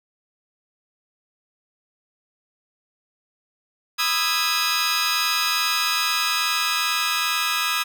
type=chord; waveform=15% pulse; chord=E major seventh; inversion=second; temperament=just; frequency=988.9 / 1236.1 / 1318.5 / 1648.1 Hz; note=B5 / D#6 / E6 / G#6; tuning=+2 / -12 / 0 / -14 cents; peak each=-24 / -18 / -20 / -20 dBFS; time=3.98-7.84 s; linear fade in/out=20 ms; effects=none